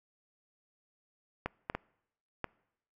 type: clicks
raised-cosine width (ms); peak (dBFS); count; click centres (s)
0.5; -18; 4; 1.46 / 1.699 / 1.75 / 2.443
effects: noise-tail reverb RT60 0.8 s tail -25 dB re dry